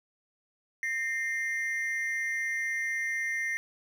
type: ring-modulated tone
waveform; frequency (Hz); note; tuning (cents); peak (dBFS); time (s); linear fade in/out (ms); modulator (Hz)
triangle; 1964; B6; -10; -24; 0.83-3.57; 0; 132
effects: none